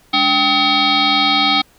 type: tone with frequency modulation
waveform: sine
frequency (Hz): 2260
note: C#7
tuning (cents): +33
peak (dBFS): -11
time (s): 0.13-1.62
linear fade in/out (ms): 10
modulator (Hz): 493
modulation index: 4
effects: pink hiss -52 dBFS RMS until 1.78 s